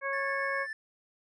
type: harmonic tone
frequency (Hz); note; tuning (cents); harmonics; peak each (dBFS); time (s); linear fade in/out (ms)
550; C#5; -14; 1 / 2 / 3 / 4; -35 / -35 / -34 / -38; 0.01-0.67; 50
type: tone with tremolo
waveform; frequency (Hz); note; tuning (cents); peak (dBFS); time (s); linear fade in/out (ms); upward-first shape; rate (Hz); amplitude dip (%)
triangle; 1760; A6; 0; -33; 0.13-0.73; 2; triangle; 7.3; 30
effects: resampled to 24000 Hz